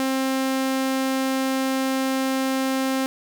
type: tone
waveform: sawtooth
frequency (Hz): 265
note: C4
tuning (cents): +22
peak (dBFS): -17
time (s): 0-3.06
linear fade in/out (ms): 0
effects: none